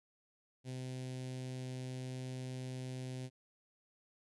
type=tone with notch filter; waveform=sawtooth; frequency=128.5 Hz; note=C3; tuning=31 cents flat; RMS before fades=-43 dBFS; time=0.64-3.3 s; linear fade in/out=50 ms; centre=1200 Hz; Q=0.64; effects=resampled to 24000 Hz